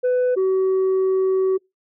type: tone pair in turn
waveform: sine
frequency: 500 / 378.8 Hz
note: B4 / F#4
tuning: +21 / +41 cents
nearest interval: perfect fourth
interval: 480 cents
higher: first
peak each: -13 dBFS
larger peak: neither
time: 0.03-0.36 / 0.36-1.58 s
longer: second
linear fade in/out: 20 ms
effects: noise-tail reverb RT60 0.2 s tail -26 dB re dry + tanh soft clip ceiling -15 dBFS